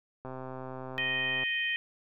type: click train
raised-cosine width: 1 ms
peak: -27 dBFS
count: 155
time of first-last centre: 0.25-1.435 s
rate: 130 Hz
type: harmonic tone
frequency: 622.3 Hz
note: D#5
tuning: in tune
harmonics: 3 / 4 / 5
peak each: -31 / -33 / -35 dBFS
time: 0.98-1.76 s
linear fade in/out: 0 ms
effects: none